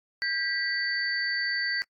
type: tone cluster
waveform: sine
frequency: 1600 / 1952 / 4562 Hz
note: G6 / B6 / C#8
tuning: +35 / -21 / +49 cents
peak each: -32 / -29 / -32 dBFS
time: 0.22-1.82 s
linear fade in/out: 0 ms
effects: noise-tail reverb RT60 0.1 s tail -25 dB re dry + AAC 64 kbps